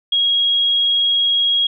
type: tone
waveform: sine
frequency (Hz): 3293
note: G#7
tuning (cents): -15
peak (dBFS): -13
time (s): 0.12-1.67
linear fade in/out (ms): 5
effects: none